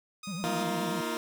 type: tone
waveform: 10% pulse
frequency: 1244.5 Hz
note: D#6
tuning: in tune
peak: -32 dBFS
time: 0.23-0.63 s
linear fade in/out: 5 ms
type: tone with vibrato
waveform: triangle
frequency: 181.4 Hz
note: F#3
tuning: 34 cents flat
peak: -32 dBFS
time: 0.27-1.01 s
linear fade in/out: 5 ms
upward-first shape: triangle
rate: 9.3 Hz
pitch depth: 240 cents each way
type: chord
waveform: 15% pulse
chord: Bb suspended fourth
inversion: none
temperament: equal with one note detuned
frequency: 233.1 / 317.5 / 349.2 Hz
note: Bb3 / Eb4 / F4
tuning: 0 / +35 / 0 cents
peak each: -28 / -29 / -28 dBFS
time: 0.44-1.17 s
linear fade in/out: 0 ms
effects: none